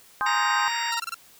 sine chord, Ab major seventh, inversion none, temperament equal, 830.6 / 1046.5 / 1244.5 / 1568 Hz, Ab5 / C6 / Eb6 / G6, 0 / 0 / 0 / 0 cents, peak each -29 / -27 / -28 / -27 dBFS, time 0.21-0.68 s, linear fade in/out 0 ms
harmonic tone, 932.3 Hz, A#5, in tune, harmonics 1 / 2 / 3 / 4 / 5 / 6 / 8, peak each -29 / -32 / -34 / -35 / -36 / -37 / -38 dBFS, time 0.26-1 s, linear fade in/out 5 ms
pink band-pass noise, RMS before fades -35 dBFS, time 0.26-0.91 s, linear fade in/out 0 ms, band 1400 to 2300 Hz, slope 48 dB/octave
sawtooth tone bursts, 1362 Hz, F6, 44 cents flat, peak -25 dBFS, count 5, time 0.92-1.144 s, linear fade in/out 2 ms, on 24 ms, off 26 ms
effects white hiss -53 dBFS RMS until 1.39 s

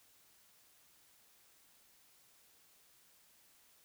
silence, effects white hiss -67 dBFS RMS until 3.84 s

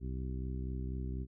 harmonic tone, 64.1 Hz, C2, 35 cents flat, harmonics 1 / 2 / 3 / 4 / 5 / 6, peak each -37 / -42 / -46 / -48 / -51 / -51 dBFS, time 0-1.27 s, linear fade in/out 50 ms, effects none

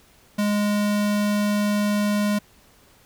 square tone, 206.9 Hz, G#3, 6 cents flat, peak -20 dBFS, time 0.38-2.39 s, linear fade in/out 10 ms, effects pink hiss -55 dBFS RMS until 3.05 s

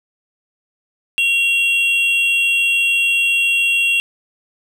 triangle tone pair together, 2747 / 3280 Hz, F7 / G#7, -29 / -22 cents, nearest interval minor third, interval 307 cents, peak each -12 / -20 dBFS, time 1.18-4 s, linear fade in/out 0 ms, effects none

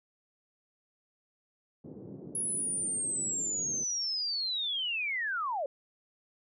white band-pass noise, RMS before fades -46 dBFS, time 1.84-3.84 s, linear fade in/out 5 ms, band 120 to 390 Hz, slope 24 dB/octave
sine linear sweep, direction down, 10548 to 523.3 Hz, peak -30 dBFS, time 2.35-5.66 s, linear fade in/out 2 ms
effects none

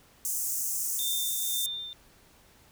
pink high-pass noise, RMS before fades -31 dBFS, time 0.25-1.66 s, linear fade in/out 0 ms, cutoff 6200 Hz, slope 48 dB/octave
sine tone with tremolo, 3597 Hz, A7, 37 cents sharp, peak -30 dBFS, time 0.99-1.93 s, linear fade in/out 0 ms, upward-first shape triangle, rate 1.9 Hz, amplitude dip 65%
effects pink hiss -59 dBFS RMS until 2.71 s

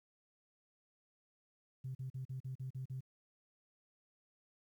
sine tone bursts, 130.5 Hz, C3, 4 cents flat, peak -39 dBFS, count 8, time 1.84-3.007 s, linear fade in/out 10 ms, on 110 ms, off 41 ms, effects tanh soft clip ceiling -35 dBFS + 12-bit

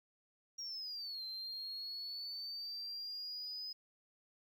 sine linear two-way sweep, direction down then up, 5660 to 4103 to 5040 Hz, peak -40 dBFS, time 0.58-3.73 s, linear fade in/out 10 ms, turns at 1.24 s, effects tanh soft clip ceiling -39 dBFS + 12-bit

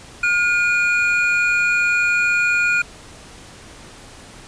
triangle tone pair together, 1428 / 2438 Hz, F6 / D#7, +38 / -36 cents, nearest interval major sixth, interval 926 cents, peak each -16 dBFS, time 0.23-2.82 s, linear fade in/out 5 ms, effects pink hiss -41 dBFS RMS until 4.47 s + resampled to 22050 Hz

